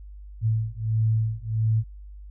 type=beating tone pair; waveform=sine; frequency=110 / 111.5 Hz; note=A2 / A2; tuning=0 / +23 cents; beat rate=1.5 Hz; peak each=-24 dBFS; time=0.41-1.84 s; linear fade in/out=50 ms; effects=added 50 Hz sine -39 dBFS peak until 2.3 s